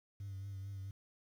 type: tone with vibrato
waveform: sine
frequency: 98 Hz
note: G2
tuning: in tune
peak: -40 dBFS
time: 0.2-0.91 s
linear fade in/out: 5 ms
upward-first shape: triangle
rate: 4.5 Hz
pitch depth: 46 cents each way
effects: tanh soft clip ceiling -40 dBFS + 11-bit